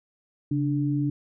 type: tone pair together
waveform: sine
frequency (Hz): 138.59 / 293.2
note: C#3 / D4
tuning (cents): 0 / -3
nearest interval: octave + minor second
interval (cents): 1297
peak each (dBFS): -25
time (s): 0.51-1.1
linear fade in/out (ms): 5
effects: none